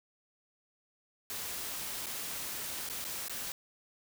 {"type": "noise with dropouts", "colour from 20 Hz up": "white", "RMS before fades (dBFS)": -39, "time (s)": [1.3, 3.52], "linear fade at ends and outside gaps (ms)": 1, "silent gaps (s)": [[2.06, 2.066], [2.89, 2.898], [3.043, 3.049], [3.283, 3.296]], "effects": []}